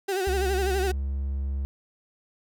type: tone with vibrato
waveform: 35% pulse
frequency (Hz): 380.9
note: G4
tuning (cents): -50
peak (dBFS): -23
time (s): 0.08-0.92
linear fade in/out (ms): 10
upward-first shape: sine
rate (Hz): 12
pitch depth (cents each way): 83
type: tone with pitch glide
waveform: triangle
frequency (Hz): 68 to 68.55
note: C#2 to C#2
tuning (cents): -33 to -19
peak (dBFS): -24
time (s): 0.27-1.65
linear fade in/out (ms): 0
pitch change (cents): +14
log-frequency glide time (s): 0.83-0.91
effects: none